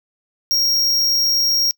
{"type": "tone", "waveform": "square", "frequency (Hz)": 5588, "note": "F8", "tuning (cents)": 0, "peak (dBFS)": -15, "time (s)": [0.51, 1.71], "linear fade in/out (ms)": 0, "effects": ["noise-tail reverb RT60 0.1 s tail -25 dB re dry"]}